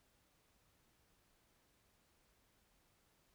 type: silence
effects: pink hiss -75 dBFS RMS until 3.34 s